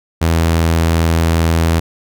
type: tone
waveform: sawtooth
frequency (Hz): 82.41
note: E2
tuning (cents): 0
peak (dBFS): -7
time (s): 0.21-1.8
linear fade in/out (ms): 10
effects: none